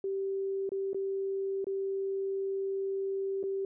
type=tone with dropouts; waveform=sine; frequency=389.3 Hz; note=G4; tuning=12 cents flat; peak=-30 dBFS; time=0.04-3.65 s; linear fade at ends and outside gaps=2 ms; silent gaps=0.692-0.718 / 0.932-0.945 / 1.644-1.668 / 3.43-3.437 s; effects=none